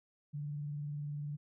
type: tone with vibrato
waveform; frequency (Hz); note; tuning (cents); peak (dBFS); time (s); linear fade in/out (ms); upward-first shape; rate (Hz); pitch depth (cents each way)
sine; 146.83; D3; 0; -37; 0.33-1.37; 20; sine; 20; 57
effects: none